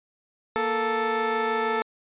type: tone pair together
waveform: 15% pulse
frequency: 233.1 / 440 Hz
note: A#3 / A4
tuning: 0 / 0 cents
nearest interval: major seventh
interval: 1100 cents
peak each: -25 / -17 dBFS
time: 0.56-1.82 s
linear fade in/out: 0 ms
effects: resampled to 8000 Hz